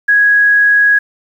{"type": "tone", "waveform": "sine", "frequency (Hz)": 1661.2, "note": "G#6", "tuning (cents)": 0, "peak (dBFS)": -6, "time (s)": [0.08, 0.99], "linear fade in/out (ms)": 10, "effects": ["7-bit"]}